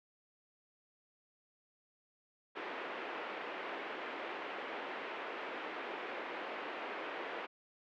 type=band-pass noise; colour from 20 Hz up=pink; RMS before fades=-43 dBFS; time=2.55-7.47 s; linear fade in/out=20 ms; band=340 to 2700 Hz; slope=24 dB/octave; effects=none